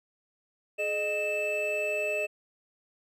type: tone cluster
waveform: triangle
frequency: 423 / 612 / 2631 Hz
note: G#4 / D#5 / E7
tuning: +32 / -29 / -4 cents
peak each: -33 / -29 / -29 dBFS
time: 0.78-2.27 s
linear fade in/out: 20 ms
effects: none